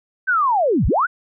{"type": "linear two-way sweep", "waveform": "sine", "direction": "down then up", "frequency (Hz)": [1568, 31, 1568], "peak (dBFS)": -14, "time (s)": [0.27, 1.07], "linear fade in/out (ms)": 20, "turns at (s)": 0.87, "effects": []}